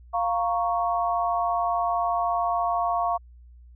sine chord, Bb minor, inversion second, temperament equal, 698.5 / 932.3 / 1108.7 Hz, F5 / Bb5 / Db6, 0 / 0 / 0 cents, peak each -24 / -30 / -27 dBFS, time 0.13-3.18 s, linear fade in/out 20 ms, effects added 60 Hz sine -46 dBFS peak until 3.75 s

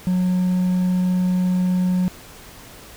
triangle tone with hard clipping, 182.3 Hz, F#3, 25 cents flat, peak -17 dBFS, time 0.07-2.08 s, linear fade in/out 0 ms, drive 5 dB, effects pink hiss -42 dBFS RMS until 2.96 s

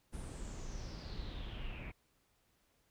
brown noise with low-pass filter sweep, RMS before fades -44 dBFS, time 0.12-1.92 s, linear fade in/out 20 ms, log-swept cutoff 10000 to 2300 Hz, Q 6.7, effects pink hiss -75 dBFS RMS until 2.9 s

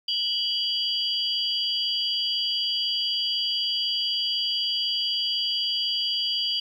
sine tone cluster, 2966 / 3264 / 4750 Hz, F#7 / G#7 / D8, +4 / -31 / +19 cents, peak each -27 / -29 / -28 dBFS, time 0.08-6.6 s, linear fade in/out 5 ms, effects 9-bit

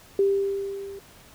sine tone with level ramp, 395 Hz, G4, 13 cents sharp, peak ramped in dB -16 to -36 dBFS, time 0.19-0.99 s, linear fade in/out 2 ms, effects pink hiss -51 dBFS RMS until 1.34 s

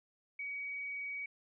sine tone, 2261 Hz, C#7, 34 cents sharp, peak -38 dBFS, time 0.39-1.26 s, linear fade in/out 5 ms, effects none

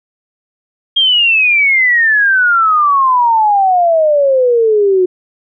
sine exponential sweep, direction down, 3243 to 360 Hz, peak -7 dBFS, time 0.96-5.06 s, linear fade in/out 10 ms, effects none

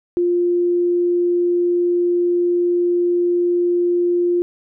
sine tone, 350.6 Hz, F4, 7 cents sharp, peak -14 dBFS, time 0.17-4.42 s, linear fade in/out 0 ms, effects none

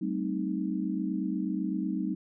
sine chord, A half-diminished seventh, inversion third, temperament equal with one note detuned, 191.96 / 220 / 261.6 / 311.1 Hz, G3 / A3 / C4 / Eb4, -36 / 0 / 0 / 0 cents, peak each -32 / -36 / -35 / -33 dBFS, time 0.01-2.15 s, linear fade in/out 10 ms, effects none

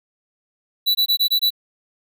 square tone bursts, 3951 Hz, B7, in tune, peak -15 dBFS, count 6, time 0.86-1.505 s, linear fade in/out 20 ms, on 90 ms, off 21 ms, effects none

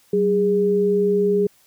sine tone pair together, 189.37 / 409.7 Hz, F#3 / G#4, +40 / -24 cents, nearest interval octave + minor second, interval 1336 cents, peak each -22 / -16 dBFS, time 0.13-1.47 s, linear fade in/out 5 ms, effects white hiss -57 dBFS RMS until 1.66 s

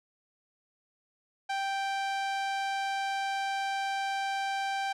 sawtooth tone with low-pass filter, 784 Hz, G5, in tune, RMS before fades -32 dBFS, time 1.49-4.93 s, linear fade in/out 10 ms, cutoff 5700 Hz, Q 0.56, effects none

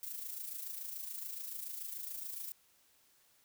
violet noise with amplitude modulation, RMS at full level -41 dBFS, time 0.03-2.52 s, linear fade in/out 0 ms, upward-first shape sine, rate 27 Hz, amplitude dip 55%, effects white hiss -69 dBFS RMS until 3.44 s

